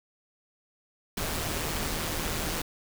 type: noise with amplitude modulation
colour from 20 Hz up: pink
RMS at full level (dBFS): -29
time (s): 1.17-2.62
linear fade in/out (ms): 5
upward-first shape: sine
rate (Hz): 158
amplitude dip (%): 50
effects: none